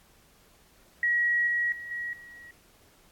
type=tone with level steps; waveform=sine; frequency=1910 Hz; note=A#6; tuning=42 cents sharp; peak=-22 / -24 / -37 / -31 / -45 dBFS; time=1.03-2.51 s; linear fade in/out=2 ms; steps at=1.47 / 1.72 / 1.91 / 2.13 s; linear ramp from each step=2 ms; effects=pink hiss -60 dBFS RMS until 3.11 s + AAC 64 kbps